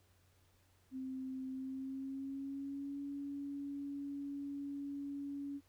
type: tone with pitch glide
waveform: sine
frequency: 261.6 to 282 Hz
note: C4 to C#4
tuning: 0 to +30 cents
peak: -40 dBFS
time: 0.91-5.61 s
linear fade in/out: 50 ms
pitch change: +130 cents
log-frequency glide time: 1.5-3 s
effects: added 91 Hz sine -70 dBFS peak until 5.68 s + pink hiss -73 dBFS RMS until 5.68 s